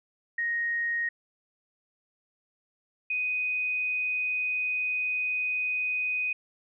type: tone pair in turn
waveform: sine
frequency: 1870 / 2496 Hz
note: A#6 / D#7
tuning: +5 / +5 cents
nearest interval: perfect fourth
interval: 500 cents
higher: second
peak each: -26 dBFS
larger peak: neither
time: 0.38-1.09 / 3.1-6.33 s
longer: second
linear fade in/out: 5 ms
effects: none